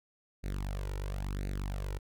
sawtooth tone with flanger, 48.45 Hz, G1, 20 cents flat, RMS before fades -36 dBFS, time 0.43-1.99 s, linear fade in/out 20 ms, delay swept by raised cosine 0.46 to 2.16 ms, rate 0.97 Hz, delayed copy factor +0.8, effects none

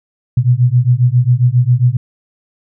sine beating tone pair, 120 / 127.4 Hz, B2 / C3, -49 / -46 cents, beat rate 7.4 Hz, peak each -11 dBFS, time 0.37-1.97 s, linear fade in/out 5 ms, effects none

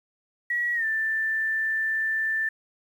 sine tone with pitch glide, 1921 to 1771.8 Hz, B6 to A6, -48 to +12 cents, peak -23 dBFS, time 0.5-2.49 s, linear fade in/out 5 ms, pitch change -140 cents, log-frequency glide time 0.74-0.85 s, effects 9-bit

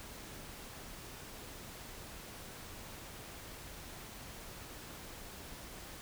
silence, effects pink hiss -49 dBFS RMS until 6.01 s

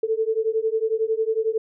sine beating tone pair, 438 / 449 Hz, A4 / A4, -8 / +35 cents, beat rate 11 Hz, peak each -23 dBFS, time 0.03-1.58 s, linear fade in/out 5 ms, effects none

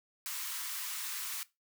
white high-pass noise, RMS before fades -39 dBFS, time 0.26-1.43 s, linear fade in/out 0 ms, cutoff 950 Hz, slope 48 dB/octave, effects noise-tail reverb RT60 0.2 s tail -18 dB re dry

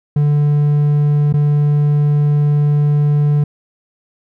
triangle tone with dropouts, 146.83 Hz, D3, in tune, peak -8 dBFS, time 0.16-3.44 s, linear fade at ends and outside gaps 5 ms, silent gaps 1.327-1.338 s, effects none

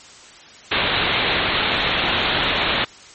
white low-pass noise, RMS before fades -20 dBFS, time 0.71-2.85 s, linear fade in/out 10 ms, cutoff 4000 Hz, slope 96 dB/octave, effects white hiss -43 dBFS RMS until 3.14 s + MP3 32 kbps

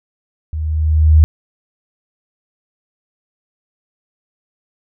sine tone with level ramp, 77.78 Hz, D#2, in tune, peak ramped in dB -19 to -3 dBFS, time 0.53-1.24 s, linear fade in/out 0 ms, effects none

